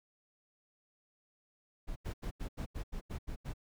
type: noise bursts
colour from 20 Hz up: brown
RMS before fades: -39 dBFS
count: 10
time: 1.87-3.537 s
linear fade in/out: 20 ms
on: 92 ms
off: 83 ms
effects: none